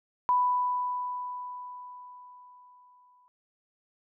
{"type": "tone with exponential decay", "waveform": "sine", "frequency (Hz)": 992, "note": "B5", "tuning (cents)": 7, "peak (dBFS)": -20, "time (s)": [0.29, 3.28], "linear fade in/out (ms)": 0, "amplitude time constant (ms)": 650, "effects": []}